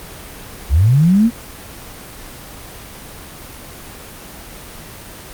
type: linear sweep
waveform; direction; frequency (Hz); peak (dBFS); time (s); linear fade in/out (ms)
sine; up; 58.3 to 242.3; -8; 0.69-1.31; 50
effects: pink hiss -34 dBFS RMS until 5.33 s + Opus 24 kbps